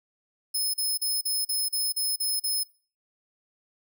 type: tone bursts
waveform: 10% pulse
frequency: 5180 Hz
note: E8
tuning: 31 cents flat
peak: -19 dBFS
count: 9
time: 0.54-2.636 s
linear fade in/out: 10 ms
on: 200 ms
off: 37 ms
effects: noise-tail reverb RT60 0.4 s tail -23 dB re dry